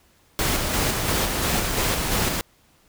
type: noise with tremolo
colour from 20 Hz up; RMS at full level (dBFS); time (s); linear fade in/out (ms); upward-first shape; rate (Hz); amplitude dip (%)
pink; -22; 0.39-2.41; 0; square; 2.9; 30
effects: pink hiss -59 dBFS RMS until 2.88 s